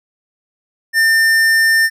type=tone with hard clipping; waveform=triangle; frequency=1800 Hz; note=A6; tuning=39 cents sharp; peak=-11 dBFS; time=0.93-1.9 s; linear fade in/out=50 ms; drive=18 dB; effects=none